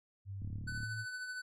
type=tone with pitch glide; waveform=sine; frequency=98 to 110.64 Hz; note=G2 to A2; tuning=0 to +10 cents; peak=-40 dBFS; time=0.25-1.06 s; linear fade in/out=50 ms; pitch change=+210 cents; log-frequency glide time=0.54-0.66 s
type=click train; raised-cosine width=5 ms; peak=-33 dBFS; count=16; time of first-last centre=0.42-0.832 s; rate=36.4 Hz
type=tone with tremolo; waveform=square; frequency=1500 Hz; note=F#6; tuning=23 cents sharp; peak=-39 dBFS; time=0.67-1.42 s; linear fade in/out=10 ms; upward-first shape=triangle; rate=13 Hz; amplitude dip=45%
effects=low-pass 9000 Hz 12 dB/octave